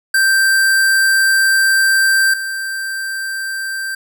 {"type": "tone pair in turn", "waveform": "square", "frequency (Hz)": [1568, 1568], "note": ["G6", "G6"], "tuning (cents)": [0, 0], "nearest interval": "unison", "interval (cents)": 0, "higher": "neither", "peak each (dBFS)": [-11, -21], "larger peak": "first", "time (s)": [[0.14, 2.34], [2.34, 3.95]], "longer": "first", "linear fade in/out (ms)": 5, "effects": []}